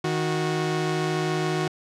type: tone pair together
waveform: sawtooth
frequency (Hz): 156.2 / 366.8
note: D#3 / F#4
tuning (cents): +7 / -15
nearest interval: octave + minor third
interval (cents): 1478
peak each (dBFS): -22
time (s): 0.04-1.68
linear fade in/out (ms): 5
effects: low-pass 7000 Hz 12 dB/octave